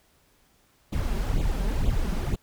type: noise with flanger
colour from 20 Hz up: brown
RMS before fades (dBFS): -25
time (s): 0.92-2.36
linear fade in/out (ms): 10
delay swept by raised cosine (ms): 0.27 to 5.17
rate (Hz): 2.1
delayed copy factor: +0.75
effects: pink hiss -63 dBFS RMS until 2.42 s